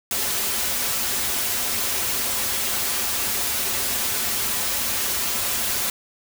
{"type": "noise with comb filter", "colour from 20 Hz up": "white", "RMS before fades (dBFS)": -24, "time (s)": [0.11, 5.9], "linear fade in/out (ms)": 2, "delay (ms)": 6.4, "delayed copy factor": -0.65, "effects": []}